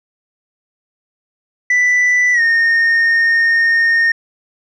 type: tone with pitch glide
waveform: sine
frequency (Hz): 1981 to 1837.7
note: B6 to A#6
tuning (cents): +5 to -25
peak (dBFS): -7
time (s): 1.7-4.12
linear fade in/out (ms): 5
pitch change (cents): -130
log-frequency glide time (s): 2.33-2.41
effects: tanh soft clip ceiling -9 dBFS